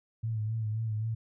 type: tone with vibrato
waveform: sine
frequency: 110 Hz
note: A2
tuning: in tune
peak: -29 dBFS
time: 0.23-1.15 s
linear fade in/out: 10 ms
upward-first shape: sine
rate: 3.8 Hz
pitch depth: 51 cents each way
effects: none